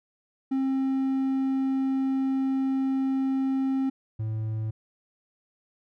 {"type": "tone pair in turn", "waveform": "triangle", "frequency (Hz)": [266.8, 109.61], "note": ["C4", "A2"], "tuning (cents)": [34, -6], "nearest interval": "octave + minor third", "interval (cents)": 1540, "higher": "first", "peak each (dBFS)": [-21, -25], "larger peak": "first", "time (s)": [[0.51, 3.9], [4.19, 4.71]], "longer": "first", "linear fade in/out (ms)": 10, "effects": []}